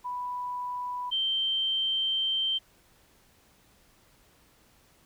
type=tone pair in turn; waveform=sine; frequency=987.8 / 3130 Hz; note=B5 / G7; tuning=0 / -3 cents; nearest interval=octave + minor sixth; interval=1997 cents; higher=second; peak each=-31 / -25 dBFS; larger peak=second; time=0.04-1.11 / 1.11-2.59 s; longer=second; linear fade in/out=20 ms; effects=pink hiss -62 dBFS RMS until 5.05 s